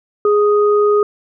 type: tone pair together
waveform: sine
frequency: 415.3 / 1244.5 Hz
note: G#4 / D#6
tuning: 0 / 0 cents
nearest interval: octave + perfect fifth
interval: 1900 cents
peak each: -10 / -18 dBFS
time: 0.25-1.03 s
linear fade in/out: 2 ms
effects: none